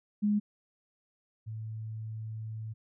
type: tone pair in turn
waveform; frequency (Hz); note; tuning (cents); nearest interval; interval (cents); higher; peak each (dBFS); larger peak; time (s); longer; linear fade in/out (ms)
sine; 207.7 / 110.03; G#3 / A2; 0 / 0; major seventh; 1100; first; -24 / -36; first; 0.22-0.4 / 1.46-2.74; second; 20
effects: none